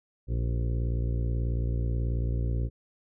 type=harmonic tone with a mistuned harmonic; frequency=58.4 Hz; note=A#1; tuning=4 cents sharp; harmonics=1 / 2 / 3 / 4 / 5 / 6 / 7 / 8 / 9; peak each=-27 / -30 / -42 / -44 / -44 / -45 / -47 / -48 / -49 dBFS; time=0.27-2.7 s; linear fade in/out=50 ms; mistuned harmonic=7; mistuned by=-40 cents; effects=none